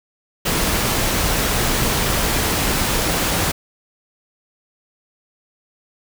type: noise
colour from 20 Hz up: pink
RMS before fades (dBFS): -19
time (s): 0.45-3.52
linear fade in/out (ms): 10
effects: none